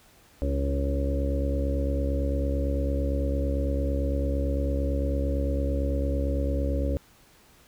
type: harmonic tone with a mistuned harmonic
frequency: 68.9 Hz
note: C#2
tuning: 10 cents flat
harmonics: 1 / 2 / 3 / 4 / 5 / 6 / 7 / 8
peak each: -25 / -37 / -40 / -32 / -41 / -42 / -37 / -33 dBFS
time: 0.42-6.97 s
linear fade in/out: 0 ms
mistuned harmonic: 4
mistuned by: +30 cents
effects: pink hiss -57 dBFS RMS until 7.67 s